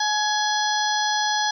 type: harmonic tone with a mistuned harmonic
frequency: 838 Hz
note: G#5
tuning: 15 cents sharp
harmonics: 1 / 2 / 4 / 5 / 6 / 7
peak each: -23 / -26 / -29 / -30 / -31 / -31 dBFS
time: 0-1.51 s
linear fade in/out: 5 ms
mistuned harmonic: 1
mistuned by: +20 cents
effects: 9-bit